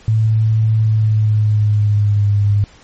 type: tone with pitch glide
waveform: sine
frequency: 110.2 to 102.23 Hz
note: A2 to G#2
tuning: +3 to -27 cents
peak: -10 dBFS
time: 0.08-2.64 s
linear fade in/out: 0 ms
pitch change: -130 cents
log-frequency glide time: 0.74-2.28 s
effects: pink hiss -45 dBFS RMS until 2.83 s + MP3 32 kbps